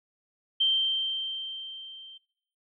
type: tone with level ramp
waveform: sine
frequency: 3136 Hz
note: G7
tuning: in tune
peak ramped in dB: -20 to -45 dBFS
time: 0.6-2.18 s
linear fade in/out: 10 ms
effects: noise-tail reverb RT60 0.8 s tail -22 dB re dry